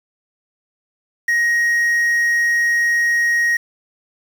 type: tone with quantisation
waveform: triangle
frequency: 1881 Hz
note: A#6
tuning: 15 cents sharp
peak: -12 dBFS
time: 1.28-3.57 s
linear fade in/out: 5 ms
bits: 6
effects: none